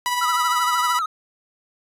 sawtooth tone with tremolo, 982 Hz, B5, 10 cents flat, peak -15 dBFS, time 0.06-0.99 s, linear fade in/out 0 ms, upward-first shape sine, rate 18 Hz, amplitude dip 40%
triangle tone with vibrato, 1299 Hz, E6, 26 cents flat, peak -19 dBFS, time 0.21-1.06 s, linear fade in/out 5 ms, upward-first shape sine, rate 13 Hz, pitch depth 86 cents each way
effects resampled to 32000 Hz

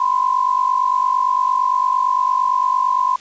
sine tone pair together, 997.7 / 1046.5 Hz, B5 / C6, +17 / 0 cents, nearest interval minor second, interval 83 cents, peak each -17 dBFS, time 0-3.16 s, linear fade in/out 5 ms, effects white hiss -42 dBFS RMS until 3.2 s + resampled to 16000 Hz

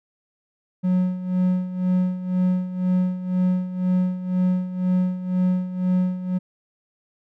triangle tone with tremolo, 182.8 Hz, F#3, 21 cents flat, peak -14 dBFS, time 0.83-6.39 s, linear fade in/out 20 ms, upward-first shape sine, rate 2 Hz, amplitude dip 75%, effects none

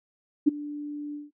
sine tone with ADSR envelope, 293.7 Hz, D4, in tune, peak -12 dBFS, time 0.46-1.31 s, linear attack 21 ms, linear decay 14 ms, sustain -20 dB, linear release 170 ms, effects noise-tail reverb RT60 0.1 s tail -25 dB re dry

